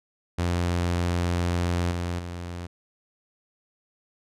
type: tone with level steps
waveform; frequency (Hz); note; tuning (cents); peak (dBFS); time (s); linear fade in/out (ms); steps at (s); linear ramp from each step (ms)
sawtooth; 87.31; F2; 0; -19 / -23 / -29; 0.38-2.67; 10; 1.91 / 2.19; 2
effects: low-pass 9000 Hz 12 dB/octave